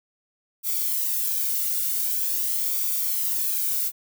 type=noise with flanger; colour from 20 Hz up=violet; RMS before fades=-25 dBFS; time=0.63-3.92 s; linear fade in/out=50 ms; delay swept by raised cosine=0.86 to 1.42 ms; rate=0.45 Hz; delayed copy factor=+0.55; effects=none